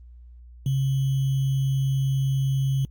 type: tone with sample-and-hold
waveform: sine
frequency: 135 Hz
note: C#3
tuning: 45 cents flat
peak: -20 dBFS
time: 0.66-2.85 s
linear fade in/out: 2 ms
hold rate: 3150 Hz
effects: added 60 Hz sine -43 dBFS peak until 2.9 s + Opus 32 kbps